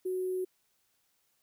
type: tone with sample-and-hold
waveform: sine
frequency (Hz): 370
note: F#4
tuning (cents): 0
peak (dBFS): -30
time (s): 0.05-0.45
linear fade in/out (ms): 10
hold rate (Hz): 11025
effects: white hiss -74 dBFS RMS until 1.42 s